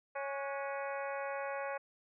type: harmonic tone with a mistuned harmonic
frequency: 277.2 Hz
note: C#4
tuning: in tune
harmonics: 2 / 3 / 4 / 5 / 6 / 7 / 8 / 9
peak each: -39 / -43 / -45 / -47 / -49 / -50 / -51 / -52 dBFS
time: 0.15-1.78 s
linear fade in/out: 10 ms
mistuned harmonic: 5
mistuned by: +85 cents
effects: none